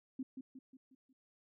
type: tone with echo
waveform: sine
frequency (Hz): 261.6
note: C4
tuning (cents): 0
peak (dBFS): -37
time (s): 0.19-0.23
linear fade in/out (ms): 5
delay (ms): 180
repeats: 5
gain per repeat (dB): -6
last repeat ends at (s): 1.13
effects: none